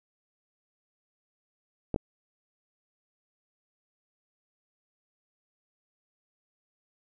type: clicks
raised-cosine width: 2 ms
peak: -15 dBFS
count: 2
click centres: 1.943 / 1.961 s
effects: none